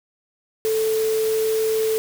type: tone in noise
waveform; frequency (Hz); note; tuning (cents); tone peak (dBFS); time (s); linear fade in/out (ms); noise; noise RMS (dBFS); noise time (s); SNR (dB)
sine; 440; A4; 0; -18; 0.65-1.98; 0; white; -32; 0.65-1.98; +11
effects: none